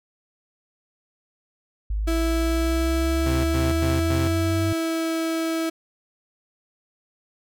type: exponential sweep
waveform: sine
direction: up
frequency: 51.1 to 98 Hz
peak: -22 dBFS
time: 1.9-4.73 s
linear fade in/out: 5 ms
type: tone with pitch glide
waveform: 35% pulse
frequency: 329.1 to 326.1 Hz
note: E4 to E4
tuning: -3 to -19 cents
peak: -21 dBFS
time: 2.07-5.7 s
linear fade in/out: 10 ms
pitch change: -16 cents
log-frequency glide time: 4.28-5.12 s
type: tone bursts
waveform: sawtooth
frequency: 130.81 Hz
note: C3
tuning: in tune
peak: -22 dBFS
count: 4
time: 3.26-4.28 s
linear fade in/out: 5 ms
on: 180 ms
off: 100 ms
effects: none